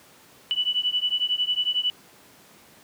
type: beating tone pair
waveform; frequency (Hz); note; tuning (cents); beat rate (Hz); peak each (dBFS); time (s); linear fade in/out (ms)
sine; 2961 / 2972; F#7 / F#7; +1 / +7; 11; -25; 0.51-1.9; 0
effects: pink hiss -52 dBFS RMS until 2.83 s + high-pass 150 Hz 12 dB/octave